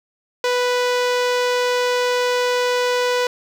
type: tone with low-pass filter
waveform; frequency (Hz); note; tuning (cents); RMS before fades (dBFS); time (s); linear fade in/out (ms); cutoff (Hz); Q
sawtooth; 493.9; B4; 0; -19; 0.44-3.27; 2; 5600; 0.99
effects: 7-bit